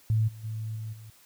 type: tone with level steps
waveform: sine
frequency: 110 Hz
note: A2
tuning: in tune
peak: -21 / -41 / -31 / -33 / -43 dBFS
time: 0.1-1.1 s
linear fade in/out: 0 ms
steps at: 0.27 / 0.43 / 0.75 / 0.92 s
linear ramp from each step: 20 ms
effects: white hiss -58 dBFS RMS until 1.25 s